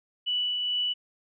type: tone with tremolo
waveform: sine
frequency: 2960 Hz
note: F#7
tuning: in tune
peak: -24 dBFS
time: 0.26-0.94 s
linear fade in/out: 20 ms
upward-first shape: triangle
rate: 2.3 Hz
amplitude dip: 30%
effects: none